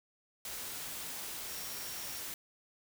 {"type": "tone in noise", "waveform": "sine", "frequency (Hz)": 5588, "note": "F8", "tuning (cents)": 0, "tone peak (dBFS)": -49, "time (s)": [1.48, 2.2], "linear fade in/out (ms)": 2, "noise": "white", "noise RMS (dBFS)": -42, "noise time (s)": [0.45, 2.34], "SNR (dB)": -10, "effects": []}